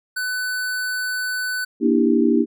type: tone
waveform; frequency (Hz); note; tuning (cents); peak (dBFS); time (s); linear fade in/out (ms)
square; 1500; F#6; +23; -23; 0.16-1.65; 10
type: chord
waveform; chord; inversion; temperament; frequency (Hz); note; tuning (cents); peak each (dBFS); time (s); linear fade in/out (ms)
sine; E half-diminished seventh; second; just; 237.3 / 296.7 / 329.6 / 395.6; Bb3 / D4 / E4 / G4; +31 / +18 / 0 / +16; -18 / -19 / -20 / -21; 1.8-2.46; 50
effects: none